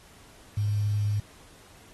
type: tone with quantisation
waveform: sine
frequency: 103.83 Hz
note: G#2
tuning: in tune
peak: -23 dBFS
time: 0.57-1.2 s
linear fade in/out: 5 ms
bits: 8
effects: pink hiss -54 dBFS RMS until 1.93 s + AAC 32 kbps